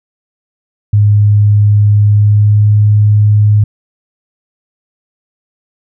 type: tone with pitch glide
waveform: sine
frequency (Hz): 103.83 to 104.92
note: G#2 to G#2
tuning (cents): 0 to +18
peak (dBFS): -4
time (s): 0.93-3.64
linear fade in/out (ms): 5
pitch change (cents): +18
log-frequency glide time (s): 2.05-2.68
effects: none